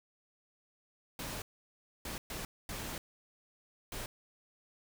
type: noise bursts at uneven times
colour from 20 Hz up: pink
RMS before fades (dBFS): -41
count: 5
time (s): 1.19-1.42 / 2.05-2.18 / 2.3-2.45 / 2.69-2.98 / 3.92-4.06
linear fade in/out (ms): 2
effects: none